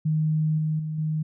sine tone with level steps, 155.56 Hz, D#3, in tune, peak -20 / -22 / -27 / -23 dBFS, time 0.05-1.23 s, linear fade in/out 10 ms, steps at 0.58 / 0.79 / 0.98 s, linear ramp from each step 5 ms, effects none

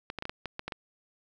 clicks, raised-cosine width 0.3 ms, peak -19 dBFS, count 9, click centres 0.101 / 0.187 / 0.224 / 0.254 / 0.295 / 0.457 / 0.594 / 0.68 / 0.722 s, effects none

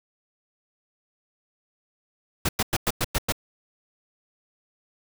pink noise bursts, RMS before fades -23 dBFS, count 7, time 2.45-3.323 s, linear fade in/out 5 ms, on 39 ms, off 100 ms, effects none

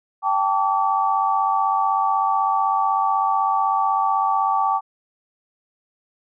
sine chord, G suspended second, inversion none, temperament equal with one note detuned, 784 / 880 / 1149.2 Hz, G5 / A5 / D6, 0 / 0 / -38 cents, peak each -21 / -22 / -21 dBFS, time 0.22-4.81 s, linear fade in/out 50 ms, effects none

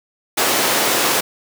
pink high-pass noise, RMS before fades -17 dBFS, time 0.37-1.21 s, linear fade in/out 10 ms, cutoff 350 Hz, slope 12 dB/octave, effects none

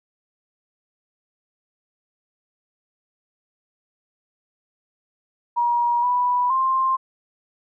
sine tone with pitch steps, 954 / 984 / 1053 Hz, A#5 / B5 / C6, +40 / -7 / +11 cents, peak -17 dBFS, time 5.56-6.97 s, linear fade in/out 20 ms, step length 470 ms, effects none

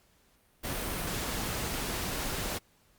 pink noise, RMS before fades -34 dBFS, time 0.63-2.59 s, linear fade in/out 20 ms, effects pink hiss -66 dBFS RMS until 2.98 s + Opus 48 kbps

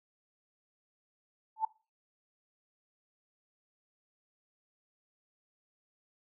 sine tone with exponential growth, 880 Hz, A5, in tune, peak -23 dBFS, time 1.56-1.65 s, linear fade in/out 5 ms, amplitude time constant 19 ms, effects noise-tail reverb RT60 0.3 s tail -20 dB re dry

